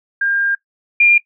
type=tone pair in turn; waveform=sine; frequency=1605 / 2402 Hz; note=G6 / D7; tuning=+40 / +38 cents; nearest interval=perfect fifth; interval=698 cents; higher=second; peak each=-14 / -7 dBFS; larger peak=second; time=0.21-0.55 / 1-1.18 s; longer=first; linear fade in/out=5 ms; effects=noise-tail reverb RT60 0.1 s tail -19 dB re dry

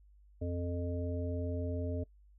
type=harmonic tone; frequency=87.31 Hz; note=F2; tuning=in tune; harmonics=1 / 3 / 5 / 7; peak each=-35 / -40 / -42 / -43 dBFS; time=0.41-2.04 s; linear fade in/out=10 ms; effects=noise-tail reverb RT60 0.1 s tail -21 dB re dry + added 50 Hz sine -58 dBFS peak until 2.38 s

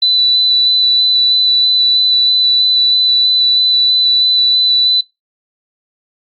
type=tone with vibrato; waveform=sine; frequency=3983 Hz; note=B7; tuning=14 cents sharp; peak=-8 dBFS; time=0.02-5.01 s; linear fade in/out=5 ms; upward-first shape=square; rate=3.1 Hz; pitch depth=8 cents each way; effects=noise-tail reverb RT60 0.2 s tail -21 dB re dry + Opus 32 kbps

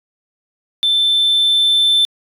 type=tone with level ramp; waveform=sine; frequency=3540 Hz; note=A7; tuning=10 cents sharp; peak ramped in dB=-10 to -7 dBFS; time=0.83-2.05 s; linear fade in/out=0 ms; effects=tanh soft clip ceiling -9 dBFS

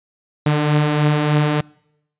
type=beating tone pair; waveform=sawtooth; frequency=146.83 / 150.13 Hz; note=D3 / D3; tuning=0 / +38 cents; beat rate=3.3 Hz; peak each=-18 / -11 dBFS; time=0.46-1.61 s; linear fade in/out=5 ms; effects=noise-tail reverb RT60 0.8 s tail -26 dB re dry + resampled to 8000 Hz

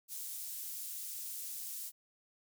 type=high-pass noise; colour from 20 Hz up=pink; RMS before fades=-43 dBFS; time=0.08-1.92 s; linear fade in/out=50 ms; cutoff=9300 Hz; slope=12 dB/octave; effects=none

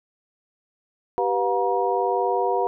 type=tone cluster; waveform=sine; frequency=389.8 / 490.9 / 715 / 950 Hz; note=G4 / B4 / F5 / A#5; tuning=-10 / -10 / +41 / +33 cents; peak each=-25 dBFS; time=1.18-2.67 s; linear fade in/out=0 ms; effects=none

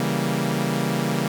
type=chord; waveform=sawtooth; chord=C# diminished seventh; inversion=none; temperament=equal; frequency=138.59 / 164.81 / 196 / 233.1 Hz; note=C#3 / E3 / G3 / Bb3; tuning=0 / 0 / 0 / 0 cents; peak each=-23 dBFS; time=0-1.28 s; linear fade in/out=2 ms; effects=none

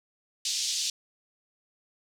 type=band-pass noise; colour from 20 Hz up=white; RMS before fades=-30 dBFS; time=0.45-0.9 s; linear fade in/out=2 ms; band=3400 to 6600 Hz; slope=24 dB/octave; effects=none

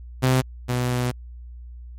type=tone pair in turn; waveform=sawtooth; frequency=129.2 / 123.97 Hz; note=C3 / B2; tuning=-21 / +7 cents; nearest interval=minor second; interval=72 cents; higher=first; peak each=-12 / -17 dBFS; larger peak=first; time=0.22-0.42 / 0.68-1.12 s; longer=second; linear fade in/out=20 ms; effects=added 60 Hz sine -36 dBFS peak until 1.98 s + MP3 64 kbps

